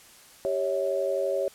sine chord, C# diminished, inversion second, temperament equal with one note detuned, 392 / 554.4 / 646.1 Hz, G4 / C#5 / E5, 0 / 0 / -35 cents, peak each -30 / -26 / -32 dBFS, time 0.45-1.48 s, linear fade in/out 0 ms, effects white hiss -52 dBFS RMS until 1.54 s + low-pass 12000 Hz 12 dB/octave

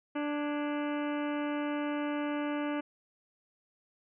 harmonic tone with a mistuned harmonic, 293.7 Hz, D4, in tune, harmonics 1 / 2 / 3 / 4 / 5 / 6 / 7 / 8 / 9 / 10, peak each -32 / -38 / -42 / -44 / -46 / -48 / -49 / -50 / -51 / -52 dBFS, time 0.15-2.81 s, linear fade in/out 10 ms, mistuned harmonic 6, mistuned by -97 cents, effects none

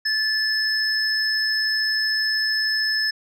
sine tone pair together, 1739 / 5204 Hz, A6 / E8, -21 / -23 cents, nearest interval octave + perfect fifth, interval 1898 cents, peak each -21 dBFS, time 0.05-3.11 s, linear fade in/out 10 ms, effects tanh soft clip ceiling -14 dBFS

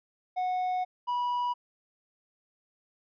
triangle tone pair in turn, 734 / 976.1 Hz, F#5 / B5, -14 / -21 cents, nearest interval perfect fourth, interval 493 cents, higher second, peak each -25 dBFS, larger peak neither, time 0.36-0.85 / 1.07-1.54 s, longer first, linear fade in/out 20 ms, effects resampled to 11025 Hz

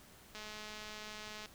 click train, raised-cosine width 0.2 ms, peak -30 dBFS, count 237, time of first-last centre 0.35-1.458 s, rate 213 Hz, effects pink hiss -59 dBFS RMS until 1.54 s

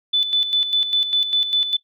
sine tone with tremolo, 3498 Hz, A7, 11 cents flat, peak -14 dBFS, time 0.13-1.77 s, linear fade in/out 10 ms, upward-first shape square, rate 5 Hz, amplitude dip 60%, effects noise-tail reverb RT60 0.1 s tail -17 dB re dry

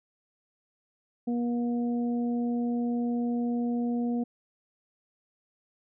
harmonic tone, 239.1 Hz, A#3, 44 cents sharp, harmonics 1 / 2 / 3, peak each -26 / -37 / -41 dBFS, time 1.27-4.24 s, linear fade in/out 10 ms, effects none

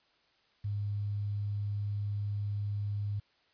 sine tone with quantisation, 102.5 Hz, G#2, 22 cents flat, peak -31 dBFS, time 0.64-3.2 s, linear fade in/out 10 ms, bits 10, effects white hiss -69 dBFS RMS until 3.53 s + resampled to 11025 Hz

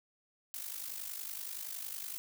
blue noise with amplitude modulation, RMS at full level -39 dBFS, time 0.54-2.18 s, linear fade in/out 0 ms, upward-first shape sine, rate 50.7 Hz, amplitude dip 70%, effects none

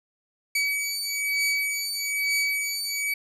sawtooth beating tone pair, 2275 / 2276.1 Hz, C#7 / C#7, +44 / +45 cents, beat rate 1.1 Hz, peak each -24 / -24 dBFS, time 0.55-3.14 s, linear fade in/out 5 ms, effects resampled to 32000 Hz + 10-bit

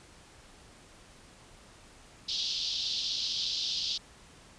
white band-pass noise, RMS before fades -33 dBFS, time 2.28-3.98 s, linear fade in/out 10 ms, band 3200 to 5100 Hz, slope 48 dB/octave, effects pink hiss -55 dBFS RMS until 4.58 s + resampled to 22050 Hz

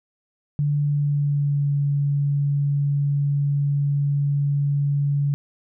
sine tone with pitch glide, 145.8 to 142.55 Hz, D3 to C#3, -12 to +49 cents, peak -18 dBFS, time 0.59-5.34 s, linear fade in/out 0 ms, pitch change -39 cents, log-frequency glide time 0.76-1.73 s, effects none

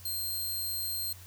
5% pulse tone, 4186 Hz, C8, in tune, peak -25 dBFS, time 0.05-1.13 s, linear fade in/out 5 ms, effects added 91 Hz sine -49 dBFS peak until 1.26 s + white hiss -53 dBFS RMS until 1.26 s

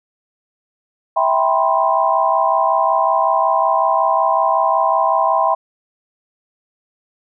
sine chord, C major seventh, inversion first, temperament just, 654.1 / 784.9 / 981.1 / 1046.5 Hz, E5 / G5 / B5 / C6, -14 / +2 / -12 / 0 cents, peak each -18 dBFS, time 1.16-5.55 s, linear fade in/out 10 ms, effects none

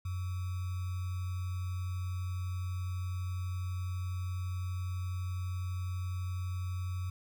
sine tone with sample-and-hold, 91.2 Hz, F#2, 24 cents flat, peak -33 dBFS, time 0.05-7.1 s, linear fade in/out 5 ms, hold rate 1225 Hz, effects none

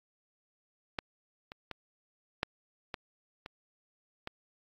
clicks, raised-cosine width 0.3 ms, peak -16 / -27 / -23 / -13 / -20 / -26 / -22 dBFS, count 7, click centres 0.988 / 1.519 / 1.713 / 2.431 / 2.942 / 3.461 / 4.274 s, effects AAC 48 kbps

